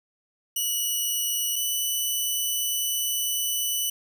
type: tone pair in turn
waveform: 10% pulse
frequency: 2936 / 2977 Hz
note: F#7 / F#7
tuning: -14 / +10 cents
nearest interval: unison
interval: 24 cents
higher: second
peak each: -16 dBFS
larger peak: neither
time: 0.56-1.56 / 1.56-3.9 s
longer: second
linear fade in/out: 5 ms
effects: none